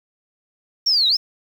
sine linear two-way sweep, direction down then up, 5630 to 3729 to 5400 Hz, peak -14 dBFS, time 0.86-1.17 s, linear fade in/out 10 ms, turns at 1.08 s, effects 7-bit

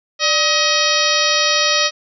harmonic tone with a mistuned harmonic, 632 Hz, D#5, 27 cents sharp, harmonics 1 / 2 / 3 / 4 / 5 / 6 / 7 / 8 / 9, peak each -22 / -22 / -22 / -22 / -22 / -22 / -22 / -22 / -22 dBFS, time 0.19-1.91 s, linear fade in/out 50 ms, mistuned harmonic 1, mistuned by -110 cents, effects none

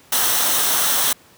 white noise with comb filter, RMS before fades -18 dBFS, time 0.12-1.13 s, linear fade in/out 5 ms, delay 0.42 ms, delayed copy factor -0.5, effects pink hiss -50 dBFS RMS until 1.37 s + high-pass 100 Hz 12 dB/octave

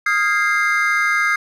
triangle chord, F minor seventh, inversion third, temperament equal with one note detuned, 1244.5 / 1396.9 / 1629.9 / 2093 Hz, Eb6 / F6 / Ab6 / C7, 0 / 0 / -33 / 0 cents, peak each -20 / -22 / -18 / -17 dBFS, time 0.06-1.36 s, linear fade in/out 5 ms, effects none

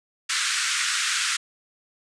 pink band-pass noise, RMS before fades -25 dBFS, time 0.29-1.37 s, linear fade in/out 10 ms, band 1300 to 9100 Hz, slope 48 dB/octave, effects none

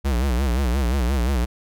square tone with vibrato, 64 Hz, C2, 38 cents flat, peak -19 dBFS, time 0.04-1.46 s, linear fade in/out 20 ms, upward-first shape sine, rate 5.7 Hz, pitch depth 170 cents each way, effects none

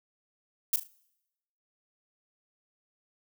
violet noise with echo, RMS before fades -25 dBFS, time 0.73-0.76 s, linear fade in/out 2 ms, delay 38 ms, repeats 3, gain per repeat -10 dB, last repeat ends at 0.874 s, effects noise-tail reverb RT60 0.9 s tail -24 dB re dry

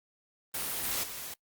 white noise with level steps, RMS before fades -34 / -32 / -41 dBFS, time 0.54-1.34 s, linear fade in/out 5 ms, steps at 0.83 / 1.03 s, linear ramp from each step 10 ms, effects noise-tail reverb RT60 0.1 s tail -23 dB re dry + Opus 32 kbps

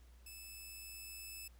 10% pulse tone with level ramp, 2616 Hz, E7, 14 cents flat, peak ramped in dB -42 to -38 dBFS, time 0.26-1.48 s, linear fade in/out 5 ms, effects added 60 Hz sine -58 dBFS peak until 1.59 s + pink hiss -71 dBFS RMS until 1.59 s

